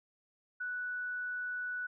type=tone; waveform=sine; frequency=1480 Hz; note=F#6; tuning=in tune; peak=-35 dBFS; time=0.6-1.87 s; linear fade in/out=10 ms; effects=none